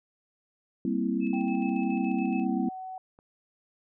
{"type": "chord", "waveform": "sine", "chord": "C dominant seventh", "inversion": "second", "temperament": "equal", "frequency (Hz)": [196, 233.1, 261.6, 329.6], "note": ["G3", "Bb3", "C4", "E4"], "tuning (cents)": [0, 0, 0, 0], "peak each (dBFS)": [-31, -30, -30, -32], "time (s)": [0.85, 2.69], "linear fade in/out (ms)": 2}
{"type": "tone with tremolo", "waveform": "sine", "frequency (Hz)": 2600, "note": "E7", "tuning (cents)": -24, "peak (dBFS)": -39, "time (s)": [1.2, 2.46], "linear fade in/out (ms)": 50, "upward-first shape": "square", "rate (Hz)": 7.1, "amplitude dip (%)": 50}
{"type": "tone with pitch glide", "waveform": "sine", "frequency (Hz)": [784, 750.3], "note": ["G5", "F#5"], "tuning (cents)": [0, 24], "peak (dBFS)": -36, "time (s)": [1.33, 2.98], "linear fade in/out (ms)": 2, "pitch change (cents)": -76, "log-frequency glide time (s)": [1.88, 2.74]}
{"type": "click", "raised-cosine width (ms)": 1, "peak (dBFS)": -40, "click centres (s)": 3.189}
{"effects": []}